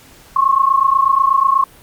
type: tone pair together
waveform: sine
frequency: 1069.8 / 1098 Hz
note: C6 / C#6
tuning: +38 / -17 cents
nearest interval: unison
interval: 45 cents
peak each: -13 dBFS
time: 0.36-1.64 s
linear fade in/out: 5 ms
effects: pink hiss -44 dBFS RMS until 1.82 s + Opus 48 kbps